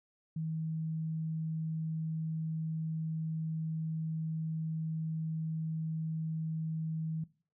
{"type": "tone", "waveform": "sine", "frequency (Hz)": 159.7, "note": "D#3", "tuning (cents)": 45, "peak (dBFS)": -33, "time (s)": [0.36, 7.24], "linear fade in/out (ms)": 5, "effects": ["noise-tail reverb RT60 0.4 s tail -19 dB re dry"]}